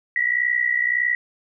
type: tone pair together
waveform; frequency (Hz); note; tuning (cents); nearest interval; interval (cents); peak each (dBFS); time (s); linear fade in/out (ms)
sine; 1910.3 / 1972; A#6 / B6; +42 / -3; minor second; 55; -21; 0.16-1.15; 2
effects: none